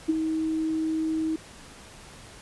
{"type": "tone with ADSR envelope", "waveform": "sine", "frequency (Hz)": 317.8, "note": "D#4", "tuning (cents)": 37, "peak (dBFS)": -17, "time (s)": [0.08, 1.36], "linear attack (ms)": 17, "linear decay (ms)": 22, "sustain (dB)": -7, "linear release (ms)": 4, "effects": ["pink hiss -47 dBFS RMS until 2.41 s", "resampled to 24000 Hz"]}